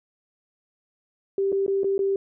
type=tone with dropouts; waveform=sine; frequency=392 Hz; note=G4; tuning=in tune; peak=-20 dBFS; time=1.38-2.16 s; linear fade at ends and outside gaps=2 ms; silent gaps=1.52-1.526 / 1.664-1.679 / 1.834-1.843 / 1.98-1.991 s; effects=none